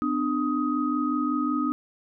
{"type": "tone cluster", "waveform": "sine", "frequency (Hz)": [253.1, 298.5, 1255], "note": ["B3", "D4", "D#6"], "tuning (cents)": [43, 28, 15], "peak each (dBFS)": [-27, -26, -29], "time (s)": [0.02, 1.72], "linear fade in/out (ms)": 0, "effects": []}